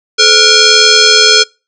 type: tone with frequency modulation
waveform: sine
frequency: 513 Hz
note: C5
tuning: 34 cents flat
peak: -3 dBFS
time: 0.18-1.44 s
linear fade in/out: 20 ms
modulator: 945 Hz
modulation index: 5.9
effects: noise-tail reverb RT60 0.3 s tail -26 dB re dry